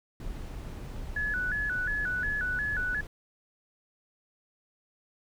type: noise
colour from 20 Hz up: brown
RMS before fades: -38 dBFS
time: 0.2-3.07 s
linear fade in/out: 2 ms
type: tone with vibrato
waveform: sine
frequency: 1589 Hz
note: G6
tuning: 23 cents sharp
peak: -28 dBFS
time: 1.16-3.01 s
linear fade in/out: 5 ms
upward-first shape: square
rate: 2.8 Hz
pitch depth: 120 cents each way
effects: none